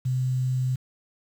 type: tone with quantisation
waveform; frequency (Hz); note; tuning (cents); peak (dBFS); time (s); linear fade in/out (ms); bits
sine; 128.3; C3; -34; -22; 0.05-0.76; 10; 8
effects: none